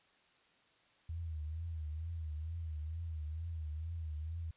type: tone with vibrato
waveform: sine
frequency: 79.9 Hz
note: D#2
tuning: 47 cents sharp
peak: -38 dBFS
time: 1.09-4.51 s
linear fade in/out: 5 ms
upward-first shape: triangle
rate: 2.2 Hz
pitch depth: 110 cents each way
effects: white hiss -69 dBFS RMS until 4.56 s + resampled to 8000 Hz